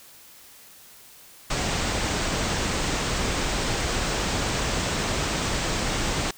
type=low-pass noise; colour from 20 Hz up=pink; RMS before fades=-26 dBFS; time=1.5-6.31 s; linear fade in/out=5 ms; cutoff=8600 Hz; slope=96 dB/octave; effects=white hiss -49 dBFS RMS until 6.37 s